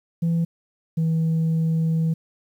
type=tone pair in turn; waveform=sine; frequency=167.2 / 161.97 Hz; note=E3 / E3; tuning=+25 / -30 cents; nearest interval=minor second; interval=55 cents; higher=first; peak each=-16 dBFS; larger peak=neither; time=0.22-0.45 / 0.97-2.14 s; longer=second; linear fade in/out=10 ms; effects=tanh soft clip ceiling -17 dBFS + 9-bit